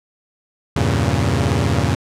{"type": "chord", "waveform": "sawtooth", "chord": "E diminished seventh", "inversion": "none", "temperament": "equal with one note detuned", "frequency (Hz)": [82.41, 98, 116.54, 137.79], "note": ["E2", "G2", "Bb2", "Db3"], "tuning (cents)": [0, 0, 0, -10], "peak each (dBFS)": -17, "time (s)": [0.76, 1.95], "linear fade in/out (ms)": 5, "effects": ["low-pass 9000 Hz 12 dB/octave"]}